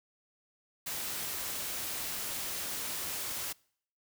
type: noise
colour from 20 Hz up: white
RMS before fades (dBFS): -37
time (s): 0.86-3.53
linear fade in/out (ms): 10
effects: noise-tail reverb RT60 0.6 s tail -25 dB re dry